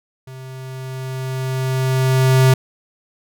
square tone with level ramp, 130.81 Hz, C3, in tune, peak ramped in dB -34 to -9 dBFS, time 0.27-2.54 s, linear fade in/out 5 ms, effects none

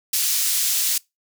pink high-pass noise, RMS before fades -21 dBFS, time 0.13-0.98 s, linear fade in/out 5 ms, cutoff 5000 Hz, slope 12 dB/octave, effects noise-tail reverb RT60 0.2 s tail -24 dB re dry

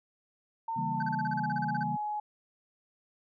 sine tone with pitch glide, 907 to 841.4 Hz, A#5 to G#5, -48 to +22 cents, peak -31 dBFS, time 0.68-2.2 s, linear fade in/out 5 ms, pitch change -130 cents, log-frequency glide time 0.79-1.54 s
sine chord, C# diminished seventh, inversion none, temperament equal, 138.59 / 164.81 / 196 / 233.1 Hz, C#3 / E3 / G3 / Bb3, 0 / 0 / 0 / 0 cents, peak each -38 / -37 / -39 / -38 dBFS, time 0.76-1.97 s, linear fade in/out 10 ms
triangle tone bursts, 1537 Hz, G6, 35 cents flat, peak -32 dBFS, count 14, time 1-1.833 s, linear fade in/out 5 ms, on 27 ms, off 35 ms
effects resampled to 11025 Hz

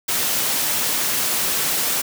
white high-pass noise, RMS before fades -21 dBFS, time 0.08-2.02 s, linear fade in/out 10 ms, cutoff 110 Hz, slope 12 dB/octave, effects none

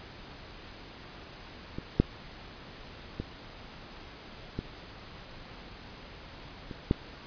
clicks, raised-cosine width 3 ms, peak -22 / -7 / -20 / -19 / -25 / -10 dBFS, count 6, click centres 1.785 / 2 / 3.2 / 4.59 / 6.712 / 6.911 s, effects pink hiss -47 dBFS RMS until 7.26 s + resampled to 11025 Hz

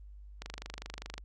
click train, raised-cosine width 0.2 ms, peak -23 dBFS, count 20, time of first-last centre 0.42-1.18 s, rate 25 Hz, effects added 50 Hz sine -47 dBFS peak until 1.24 s + Opus 32 kbps

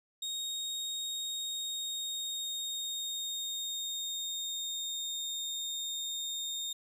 30% pulse tone with pitch glide, 3729 to 3678 Hz, A#7 to A#7, 0 to -24 cents, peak -32 dBFS, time 0.22-6.73 s, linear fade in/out 5 ms, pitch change -24 cents, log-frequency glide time 1.21-5.26 s, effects none

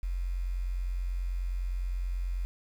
sine tone with quantisation, 44.76 Hz, F1, 43 cents sharp, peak -29 dBFS, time 0.03-2.45 s, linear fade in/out 0 ms, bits 9, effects none

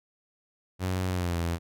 sawtooth tone with pitch glide, 92.5 to 84.82 Hz, F#2 to E2, 0 to +50 cents, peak -23 dBFS, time 0.79-1.59 s, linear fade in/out 50 ms, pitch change -150 cents, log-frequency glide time 1.09-1.37 s, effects none

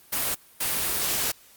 white noise bursts at uneven times, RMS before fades -26 dBFS, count 2, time 0.12-0.35 / 0.6-1.32 s, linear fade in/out 10 ms, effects white hiss -54 dBFS RMS until 1.56 s + Opus 32 kbps

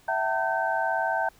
sine tone cluster, 661 / 759 / 901 / 1544 Hz, E5 / F#5 / A5 / G6, +5 / +44 / +41 / -27 cents, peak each -29 dBFS, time 0.08-1.29 s, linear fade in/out 5 ms, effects pink hiss -58 dBFS RMS until 1.39 s

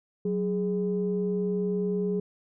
sine tone pair together, 185 / 415.3 Hz, F#3 / G#4, 0 / 0 cents, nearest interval octave + major second, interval 1400 cents, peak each -27 dBFS, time 0.25-2.2 s, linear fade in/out 5 ms, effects tanh soft clip ceiling -17 dBFS

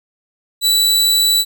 sawtooth tone, 3951 Hz, B7, in tune, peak -8 dBFS, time 0.61-1.45 s, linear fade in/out 50 ms, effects none

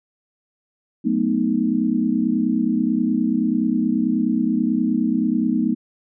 sine chord, B dominant seventh, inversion second, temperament equal with one note detuned, 185 / 220 / 249.4 / 311.1 Hz, F#3 / A3 / B3 / D#4, 0 / 0 / +17 / 0 cents, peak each -27 / -21 / -21 / -23 dBFS, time 1.04-5.75 s, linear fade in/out 20 ms, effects none

